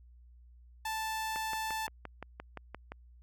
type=tone; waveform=sawtooth; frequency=880 Hz; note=A5; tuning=in tune; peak=-30 dBFS; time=0.85-1.87 s; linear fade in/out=5 ms
type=click train; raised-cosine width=0.5 ms; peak=-26 dBFS; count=10; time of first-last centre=1.36-2.92 s; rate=5.77 Hz
effects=added 60 Hz sine -54 dBFS peak until 3.22 s